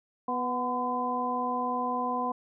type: harmonic tone with a mistuned harmonic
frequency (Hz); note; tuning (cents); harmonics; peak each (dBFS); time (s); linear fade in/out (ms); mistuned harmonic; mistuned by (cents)
246.9; B3; 0; 1 / 2 / 3 / 4; -34 / -36 / -33 / -30; 0.28-2.32; 5; 4; +48
effects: none